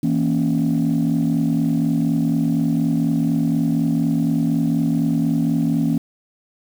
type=chord; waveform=sine; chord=A# diminished; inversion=second; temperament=equal with one note detuned; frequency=163.77 / 233.1 / 277.2 Hz; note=E3 / A#3 / C#4; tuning=-11 / 0 / 0 cents; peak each=-19 dBFS; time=0.03-5.98 s; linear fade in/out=5 ms; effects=tanh soft clip ceiling -11 dBFS + 7-bit